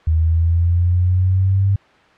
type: exponential sweep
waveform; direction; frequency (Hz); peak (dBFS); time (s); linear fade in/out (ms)
sine; up; 79.1 to 99.2; -12; 0.07-1.76; 5
effects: white hiss -49 dBFS RMS until 2.17 s + low-pass 2000 Hz 12 dB/octave